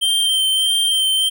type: tone with vibrato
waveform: square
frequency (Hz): 3136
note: G7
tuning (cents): 0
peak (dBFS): -15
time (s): 0.01-1.3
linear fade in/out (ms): 20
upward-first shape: sine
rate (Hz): 1.6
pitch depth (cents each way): 17
effects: none